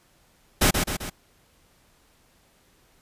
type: noise with echo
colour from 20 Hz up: pink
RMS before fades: -18 dBFS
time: 0.61-0.71 s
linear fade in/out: 10 ms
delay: 130 ms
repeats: 3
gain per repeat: -5 dB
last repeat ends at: 1.1 s
effects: pink hiss -61 dBFS RMS until 3.01 s + resampled to 32000 Hz

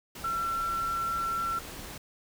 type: tone in noise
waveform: sine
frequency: 1352 Hz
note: E6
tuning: 43 cents sharp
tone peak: -28 dBFS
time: 0.24-1.59 s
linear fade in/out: 5 ms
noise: pink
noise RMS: -42 dBFS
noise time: 0.15-1.98 s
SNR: +11 dB
effects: none

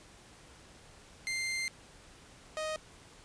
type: tone pair in turn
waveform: sawtooth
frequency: 2093 / 623.6 Hz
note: C7 / D#5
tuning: 0 / +4 cents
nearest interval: octave + major sixth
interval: 2096 cents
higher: first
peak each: -29 / -30 dBFS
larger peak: first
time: 1.27-1.68 / 2.57-2.76 s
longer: first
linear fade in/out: 0 ms
effects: pink hiss -56 dBFS RMS until 3.24 s + resampled to 22050 Hz

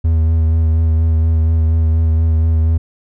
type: tone with vibrato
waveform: triangle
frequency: 80.6 Hz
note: E2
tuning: 38 cents flat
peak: -8 dBFS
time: 0.04-2.78 s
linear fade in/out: 10 ms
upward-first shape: sine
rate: 4.2 Hz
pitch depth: 22 cents each way
effects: none

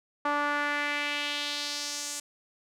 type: tone with band-pass filter sweep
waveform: sawtooth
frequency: 291.3 Hz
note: D4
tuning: 14 cents flat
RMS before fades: -31 dBFS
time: 0.25-2.2 s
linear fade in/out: 5 ms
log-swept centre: 1100 to 7600 Hz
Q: 2.1
effects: none

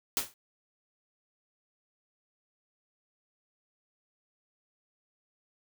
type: noise with exponential decay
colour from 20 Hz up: white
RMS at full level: -25 dBFS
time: 0.17-0.34 s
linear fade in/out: 1 ms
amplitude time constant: 35 ms
effects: none

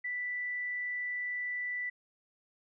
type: tone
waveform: sine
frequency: 1975.5 Hz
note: B6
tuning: in tune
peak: -33 dBFS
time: 0.04-1.9 s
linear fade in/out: 10 ms
effects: none

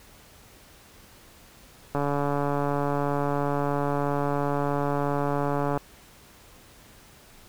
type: click train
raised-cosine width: 1 ms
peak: -13 dBFS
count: 548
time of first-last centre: 1.95-5.775 s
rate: 143 Hz
effects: pink hiss -52 dBFS RMS until 7.48 s

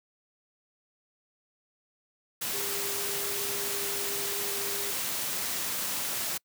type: tone in noise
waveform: sine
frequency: 402.2 Hz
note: G4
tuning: 44 cents sharp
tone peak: -39 dBFS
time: 2.53-4.91 s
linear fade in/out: 10 ms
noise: white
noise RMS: -32 dBFS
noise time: 2.41-6.38 s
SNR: -10 dB
effects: noise-tail reverb RT60 0.1 s tail -26 dB re dry + high-pass 100 Hz 12 dB/octave

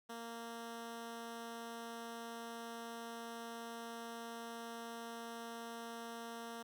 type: tone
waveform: 10% pulse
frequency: 231.5 Hz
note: A#3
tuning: 12 cents flat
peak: -37 dBFS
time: 0.09-6.63 s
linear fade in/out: 10 ms
effects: none

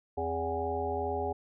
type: harmonic tone with a mistuned harmonic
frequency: 82.41 Hz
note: E2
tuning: in tune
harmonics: 1 / 3 / 5 / 7 / 9 / 10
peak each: -38 / -42 / -34 / -39 / -36 / -37 dBFS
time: 0.17-1.33 s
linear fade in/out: 10 ms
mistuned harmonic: 3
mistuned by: +93 cents
effects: none

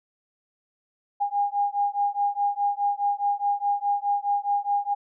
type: beating tone pair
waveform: sine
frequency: 810 / 814.8 Hz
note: G#5 / G#5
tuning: -43 / -33 cents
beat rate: 4.8 Hz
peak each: -25 dBFS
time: 1.2-4.95 s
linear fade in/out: 20 ms
effects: none

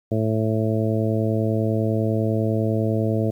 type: harmonic tone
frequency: 110 Hz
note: A2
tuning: in tune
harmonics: 1 / 2 / 3 / 4 / 5 / 6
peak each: -22 / -25 / -27 / -28 / -29 / -30 dBFS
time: 0.11-3.31 s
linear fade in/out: 10 ms
effects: 9-bit

